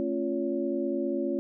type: tone cluster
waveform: sine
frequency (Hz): 222.6 / 272.3 / 347.3 / 563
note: A3 / C#4 / F4 / C#5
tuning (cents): +20 / -31 / -10 / +27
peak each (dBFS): -35 / -31 / -30 / -34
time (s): 0-1.39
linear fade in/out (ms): 0
effects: none